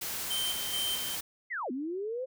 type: noise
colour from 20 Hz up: white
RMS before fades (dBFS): -36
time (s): 0.01-1.21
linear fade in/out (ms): 10
type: tone with tremolo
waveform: square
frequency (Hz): 3116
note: G7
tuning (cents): -11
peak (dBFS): -31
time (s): 0.3-1.16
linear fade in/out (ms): 10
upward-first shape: square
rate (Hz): 2.3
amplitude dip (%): 55
type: linear two-way sweep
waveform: sine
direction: down then up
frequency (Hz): 2135 to 240 to 531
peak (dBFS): -32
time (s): 1.5-2.26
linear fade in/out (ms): 20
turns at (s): 1.71
effects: none